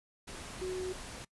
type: tone in noise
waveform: sine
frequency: 370 Hz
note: F#4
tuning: in tune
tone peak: -34 dBFS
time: 0.61-0.93 s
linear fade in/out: 10 ms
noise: pink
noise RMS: -45 dBFS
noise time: 0.27-1.25 s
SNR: +8 dB
effects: noise-tail reverb RT60 0.1 s tail -22 dB re dry + resampled to 24000 Hz